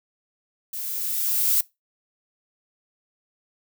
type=noise with level ramp; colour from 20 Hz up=violet; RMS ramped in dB=-32 to -19 dBFS; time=0.73-1.61 s; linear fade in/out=5 ms; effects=noise-tail reverb RT60 0.2 s tail -21 dB re dry